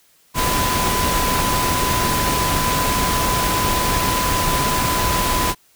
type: tone in noise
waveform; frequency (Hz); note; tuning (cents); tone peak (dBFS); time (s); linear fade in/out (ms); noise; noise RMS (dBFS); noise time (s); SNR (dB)
sine; 1003; B5; +26; -21; 0.34-5.55; 50; pink; -20; 0.34-5.55; -4
effects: white hiss -56 dBFS RMS until 5.75 s